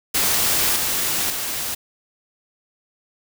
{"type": "noise with level steps", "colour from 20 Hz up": "white", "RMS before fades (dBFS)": [-19, -22, -26], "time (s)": [0.14, 1.75], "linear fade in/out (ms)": 10, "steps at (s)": [0.76, 1.3], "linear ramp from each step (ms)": 2, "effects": []}